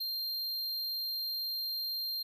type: tone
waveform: square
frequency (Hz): 4186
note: C8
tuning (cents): 0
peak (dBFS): -34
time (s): 0-2.23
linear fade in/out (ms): 10
effects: none